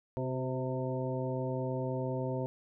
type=harmonic tone with a mistuned harmonic; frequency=129.8 Hz; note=C3; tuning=13 cents flat; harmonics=1 / 2 / 3 / 4 / 5 / 7; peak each=-35 / -39 / -39 / -38 / -42 / -44 dBFS; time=0.17-2.46 s; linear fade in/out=0 ms; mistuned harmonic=3; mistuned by=-26 cents; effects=none